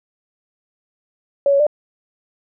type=tone with pitch steps; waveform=sine; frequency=562 / 558 / 595 Hz; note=C#5 / C#5 / D5; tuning=+24 / +11 / +22 cents; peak=-11 dBFS; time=1.46-1.667 s; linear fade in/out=2 ms; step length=69 ms; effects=none